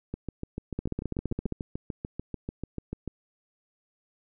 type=two click trains; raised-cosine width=3 ms; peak=-17 / -20 dBFS; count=12 / 21; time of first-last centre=0.79-1.523 / 0.14-3.077 s; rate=15 / 6.81 Hz; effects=none